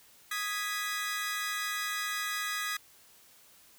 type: chord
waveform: sawtooth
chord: G# minor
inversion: second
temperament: equal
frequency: 1244.5 / 1661.2 / 1975.5 Hz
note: D#6 / G#6 / B6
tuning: 0 / 0 / 0 cents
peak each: -33 dBFS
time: 0.31-2.77 s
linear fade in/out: 5 ms
effects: white hiss -59 dBFS RMS until 3.78 s